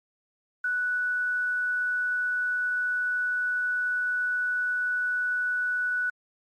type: tone with quantisation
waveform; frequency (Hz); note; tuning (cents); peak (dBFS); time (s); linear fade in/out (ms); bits
sine; 1480; F#6; 0; -24; 0.64-6.1; 5; 9
effects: MP3 48 kbps